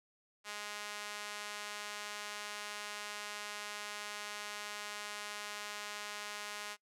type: tone with high-pass filter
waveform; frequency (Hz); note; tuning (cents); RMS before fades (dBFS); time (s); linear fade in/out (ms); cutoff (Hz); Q
sawtooth; 207.7; G#3; 0; -44; 0.44-6.77; 50; 1200; 0.62
effects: noise-tail reverb RT60 0.1 s tail -22 dB re dry + low-pass 10000 Hz 12 dB/octave